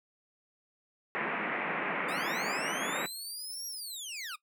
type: band-pass noise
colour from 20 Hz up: white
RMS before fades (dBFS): -34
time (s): 1.15-3.06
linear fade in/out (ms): 0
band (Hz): 160 to 2400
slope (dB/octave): 48
type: linear two-way sweep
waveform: 20% pulse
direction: up then down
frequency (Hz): 1163 to 5690 to 1163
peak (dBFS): -33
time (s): 2.08-4.36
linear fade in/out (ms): 10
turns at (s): 3.67
effects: noise-tail reverb RT60 0.1 s tail -18 dB re dry

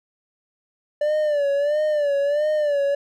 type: tone with vibrato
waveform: triangle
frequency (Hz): 586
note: D5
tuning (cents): -4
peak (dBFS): -16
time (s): 1.01-2.95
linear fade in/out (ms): 5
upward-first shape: sine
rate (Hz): 1.5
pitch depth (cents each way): 80
effects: none

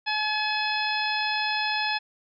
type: harmonic tone with a mistuned harmonic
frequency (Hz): 853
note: G#5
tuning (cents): +46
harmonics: 1 / 2 / 3 / 4 / 5 / 6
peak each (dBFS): -29 / -30 / -30 / -33 / -35 / -34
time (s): 0.06-1.99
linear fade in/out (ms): 20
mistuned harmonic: 5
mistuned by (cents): -38
effects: none

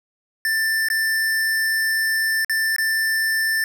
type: tone with dropouts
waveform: square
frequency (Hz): 1776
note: A6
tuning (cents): +16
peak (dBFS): -19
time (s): 0.45-3.64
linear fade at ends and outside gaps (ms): 1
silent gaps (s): 0.886-0.901 / 2.447-2.496 / 2.763-2.783
effects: none

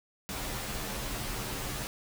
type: noise with comb filter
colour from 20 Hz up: pink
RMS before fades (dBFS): -36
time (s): 0.29-1.87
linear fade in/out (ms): 0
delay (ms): 12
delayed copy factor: -0.75
effects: none

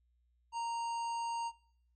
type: harmonic tone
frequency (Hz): 929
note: A#5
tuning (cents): -6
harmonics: 1 / 3 / 5 / 7 / 9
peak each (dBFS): -35 / -49 / -53 / -54 / -57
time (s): 0.52-1.52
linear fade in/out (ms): 50
effects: noise-tail reverb RT60 0.7 s tail -22 dB re dry + added 60 Hz sine -70 dBFS peak until 1.95 s

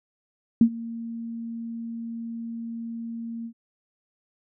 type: tone with ADSR envelope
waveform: sine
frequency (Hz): 230.4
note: A#3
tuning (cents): -20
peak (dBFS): -10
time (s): 0.61-3.53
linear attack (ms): 3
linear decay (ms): 74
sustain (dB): -21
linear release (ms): 76
effects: none

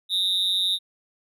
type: tone with amplitude modulation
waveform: triangle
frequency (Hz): 3729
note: A#7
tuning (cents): 0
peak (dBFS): -15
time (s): 0.09-0.79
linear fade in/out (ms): 50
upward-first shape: sine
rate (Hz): 187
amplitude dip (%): 95
effects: none

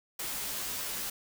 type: noise with comb filter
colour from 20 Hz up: white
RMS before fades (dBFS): -36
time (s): 0.19-1.1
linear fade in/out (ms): 5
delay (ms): 13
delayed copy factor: -0.85
effects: none

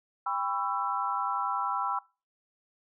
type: chord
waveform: sine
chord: C# half-diminished seventh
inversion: second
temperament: just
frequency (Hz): 798.3 / 997.9 / 1108.7 / 1330.5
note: G5 / B5 / C#6 / E6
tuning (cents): +31 / +18 / 0 / +16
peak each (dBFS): -34 / -33 / -36 / -32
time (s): 0.26-1.99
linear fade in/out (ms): 5
effects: noise-tail reverb RT60 0.3 s tail -22 dB re dry

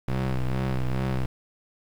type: ring-modulated tone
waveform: 35% pulse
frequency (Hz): 65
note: C2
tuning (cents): -11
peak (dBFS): -19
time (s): 0.08-1.26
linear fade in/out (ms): 5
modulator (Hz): 63.8
effects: low-pass 3000 Hz 12 dB/octave + 8-bit

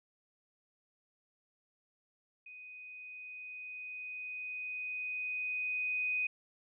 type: tone with level ramp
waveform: sine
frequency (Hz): 2496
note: D#7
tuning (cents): +5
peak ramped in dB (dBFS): -48 to -30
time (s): 2.46-6.27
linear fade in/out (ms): 5
effects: none

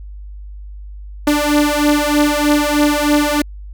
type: beating tone pair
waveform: sawtooth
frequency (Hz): 293.3 / 296.5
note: D4 / D4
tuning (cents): -2 / +17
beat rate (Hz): 3.2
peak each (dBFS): -11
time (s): 1.27-3.42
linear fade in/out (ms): 5
effects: added 50 Hz sine -29 dBFS peak until 3.73 s

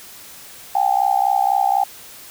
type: tone with amplitude modulation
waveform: sine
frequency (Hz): 790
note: G5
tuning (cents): +13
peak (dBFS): -10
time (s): 0.75-1.84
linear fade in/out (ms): 5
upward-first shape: sine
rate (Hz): 64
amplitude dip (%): 95
effects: white hiss -40 dBFS RMS until 2.3 s

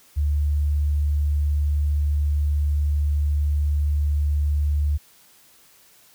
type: tone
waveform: sine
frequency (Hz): 73.42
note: D2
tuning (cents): 0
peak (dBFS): -18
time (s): 0.16-4.98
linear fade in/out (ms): 20
effects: white hiss -54 dBFS RMS until 6.14 s

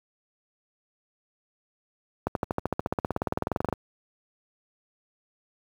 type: accelerating click train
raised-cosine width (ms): 1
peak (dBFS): -11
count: 26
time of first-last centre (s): 2.27-3.727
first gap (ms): 82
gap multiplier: 0.97
effects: high-pass 60 Hz 12 dB/octave + 8-bit

